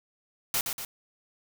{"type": "noise with echo", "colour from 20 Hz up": "white", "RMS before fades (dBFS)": -27, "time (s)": [0.54, 0.61], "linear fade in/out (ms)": 2, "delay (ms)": 120, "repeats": 2, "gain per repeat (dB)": -5, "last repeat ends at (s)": 0.85, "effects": []}